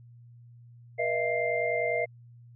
sine tone cluster, 480.5 / 622 / 672 / 2099 Hz, B4 / D#5 / E5 / C7, -48 / -1 / +33 / +5 cents, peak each -31 dBFS, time 0.98-2.06 s, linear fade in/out 20 ms, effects added 119 Hz sine -49 dBFS peak until 2.55 s

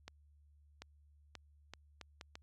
accelerating click train, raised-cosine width 0.2 ms, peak -30 dBFS, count 7, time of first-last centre 0.08-2.355 s, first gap 740 ms, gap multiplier 0.72, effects added 73 Hz sine -63 dBFS peak until 2.42 s

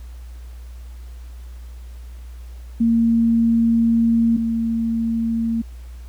sine tone pair in turn, 230 / 228.4 Hz, A#3 / A#3, -23 / -35 cents, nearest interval unison, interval 12 cents, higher first, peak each -13 / -18 dBFS, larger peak first, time 2.8-4.37 / 4.37-5.62 s, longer first, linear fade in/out 10 ms, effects added 60 Hz sine -33 dBFS peak until 6.08 s + pink hiss -53 dBFS RMS until 6.08 s

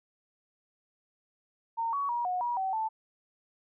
sine tone with pitch steps, 916 / 1124 / 954 / 728 / 960 / 764 / 881 Hz, A#5 / C#6 / A#5 / F#5 / B5 / G5 / A5, -31 / +24 / +40 / -28 / -49 / -45 / +2 cents, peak -28 dBFS, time 1.77-2.89 s, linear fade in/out 20 ms, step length 160 ms, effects none

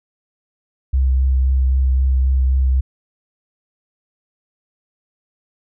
sine tone with vibrato, 65.41 Hz, C2, in tune, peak -12 dBFS, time 0.93-2.81 s, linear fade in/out 10 ms, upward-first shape triangle, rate 3.8 Hz, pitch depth 21 cents each way, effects none

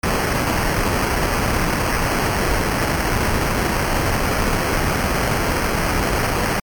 pink noise with sample-and-hold, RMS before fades -19 dBFS, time 0.03-6.6 s, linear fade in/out 5 ms, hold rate 3675 Hz, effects MP3 96 kbps

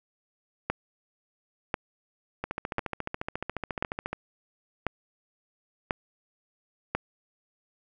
two click trains, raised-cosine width 0.5 ms, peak -16 / -11 dBFS, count 25 / 7, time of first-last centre 2.44-4.13 / 0.7-6.95 s, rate 14.2 / 0.96 Hz, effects none

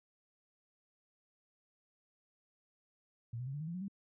sine tone with pitch steps, 116.54 / 125.63 / 135.42 / 145.99 / 157.37 / 169.64 / 182.87 / 197.13 Hz, A#2 / B2 / C#3 / D3 / D#3 / E3 / F#3 / G3, 0 / +30 / -40 / -10 / +20 / +50 / -20 / +10 cents, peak -38 dBFS, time 3.33-3.882 s, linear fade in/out 5 ms, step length 69 ms, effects none

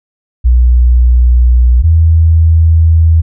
sine tone pair in turn, 61 / 81.43 Hz, B1 / E2, -21 / -21 cents, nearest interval perfect fourth, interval 500 cents, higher second, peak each -3 dBFS, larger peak neither, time 0.44-1.83 / 1.83-3.22 s, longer neither, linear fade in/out 20 ms, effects none

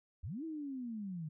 sine linear two-way sweep, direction up then down, 59.6 to 329.6 to 148.2 Hz, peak -39 dBFS, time 0.23-1.29 s, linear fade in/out 10 ms, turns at 0.44 s, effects none

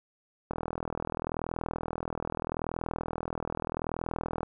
click train, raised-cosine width 1 ms, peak -18 dBFS, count 161, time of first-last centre 0.51-4.432 s, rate 40.8 Hz, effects none

